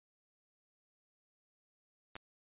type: clicks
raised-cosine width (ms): 0.3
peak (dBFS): -29 / -30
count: 2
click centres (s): 2.155 / 2.164
effects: resampled to 8000 Hz